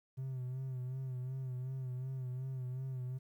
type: tone with vibrato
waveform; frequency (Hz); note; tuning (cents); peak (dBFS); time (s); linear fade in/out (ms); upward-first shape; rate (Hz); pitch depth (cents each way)
triangle; 129.2; C3; -21; -35; 0.17-3.19; 20; sine; 2.7; 52
effects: tanh soft clip ceiling -31 dBFS + 12-bit